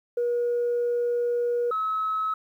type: tone pair in turn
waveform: sine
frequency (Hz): 480 / 1288.9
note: B4 / E6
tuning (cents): -49 / -39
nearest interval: octave + perfect fourth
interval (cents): 1710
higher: second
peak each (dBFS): -21 / -23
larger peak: first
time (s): 0.17-1.71 / 1.71-2.34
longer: first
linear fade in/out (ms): 5
effects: tanh soft clip ceiling -19 dBFS + 10-bit